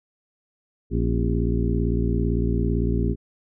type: harmonic tone with a mistuned harmonic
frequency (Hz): 57.8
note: A#1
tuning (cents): -14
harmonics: 1 / 2 / 3 / 4 / 5 / 6 / 7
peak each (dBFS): -23 / -26 / -28 / -29 / -30 / -31 / -31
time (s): 0.9-3.16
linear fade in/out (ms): 50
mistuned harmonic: 5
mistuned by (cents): -110
effects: none